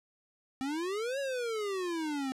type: exponential two-way sweep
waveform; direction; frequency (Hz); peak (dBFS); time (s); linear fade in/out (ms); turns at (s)
square; up then down; 258 to 565 to 258; -33; 0.61-2.32; 0; 1.19
effects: low-pass 9000 Hz 12 dB/octave + 10-bit